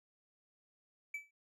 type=tone with exponential decay; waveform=triangle; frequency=2306 Hz; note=D7; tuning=32 cents flat; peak=-34 dBFS; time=1.14-1.31 s; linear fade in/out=5 ms; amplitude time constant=35 ms; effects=none